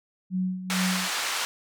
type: tone with tremolo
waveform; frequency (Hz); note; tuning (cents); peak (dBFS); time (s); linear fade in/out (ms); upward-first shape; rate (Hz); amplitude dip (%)
sine; 185; F#3; 0; -23; 0.3-1.09; 50; sine; 2.3; 70
type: band-pass noise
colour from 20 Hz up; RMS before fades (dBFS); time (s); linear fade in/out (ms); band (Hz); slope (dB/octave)
pink; -29; 0.7-1.45; 0; 1100 to 8200; 12
effects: none